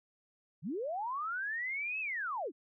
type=linear two-way sweep; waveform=sine; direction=up then down; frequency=123.47 to 2637 to 235.9 Hz; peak=-34 dBFS; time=0.62-2.52 s; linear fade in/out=50 ms; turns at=2 s; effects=none